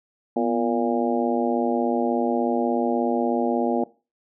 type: harmonic tone with a mistuned harmonic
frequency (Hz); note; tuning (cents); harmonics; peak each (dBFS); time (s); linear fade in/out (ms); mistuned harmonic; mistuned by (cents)
116.54; A#2; 0; 2 / 3 / 4 / 5 / 6 / 7; -24 / -26 / -27 / -28 / -29 / -29; 0.36-3.84; 5; 2; +79
effects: noise-tail reverb RT60 0.3 s tail -19 dB re dry